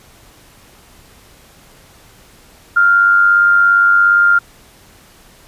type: tone with amplitude modulation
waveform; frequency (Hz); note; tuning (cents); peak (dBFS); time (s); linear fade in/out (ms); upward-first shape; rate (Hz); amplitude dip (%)
sine; 1398; F6; +1; -5; 2.76-4.39; 10; sine; 97.3; 45
effects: pink hiss -45 dBFS RMS until 5.47 s + resampled to 32000 Hz